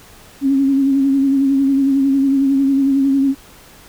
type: tone with vibrato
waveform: sine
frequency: 273.2 Hz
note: C#4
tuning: 25 cents flat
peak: -11 dBFS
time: 0.41-3.35 s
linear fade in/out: 50 ms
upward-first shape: sine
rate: 11 Hz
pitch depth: 37 cents each way
effects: pink hiss -43 dBFS RMS until 3.88 s